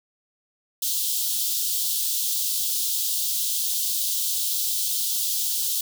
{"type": "high-pass noise", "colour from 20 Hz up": "white", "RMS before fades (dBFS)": -25, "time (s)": [0.82, 5.81], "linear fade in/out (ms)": 5, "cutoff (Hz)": 3200, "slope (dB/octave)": 48, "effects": []}